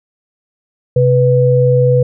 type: tone pair together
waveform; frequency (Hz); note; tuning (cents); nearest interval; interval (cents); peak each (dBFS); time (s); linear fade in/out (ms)
sine; 130.9 / 493.9; C3 / B4; +1 / 0; octave + major seventh; 2299; -10; 0.96-2.03; 5
effects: none